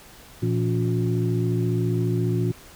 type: tone cluster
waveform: sine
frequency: 117.1 / 171.7 / 282.5 / 358.8 Hz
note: A#2 / F3 / C#4 / F4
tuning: +8 / -29 / +33 / +47 cents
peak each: -22 / -26 / -30 / -27 dBFS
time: 0.42-2.52 s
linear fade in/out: 10 ms
effects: tanh soft clip ceiling -10 dBFS + pink hiss -47 dBFS RMS until 2.75 s